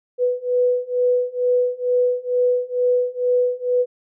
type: beating tone pair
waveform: sine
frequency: 493.9 / 496.1 Hz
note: B4 / B4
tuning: 0 / +8 cents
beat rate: 2.2 Hz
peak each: -20 / -19 dBFS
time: 0.18-3.86 s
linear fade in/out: 50 ms
effects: none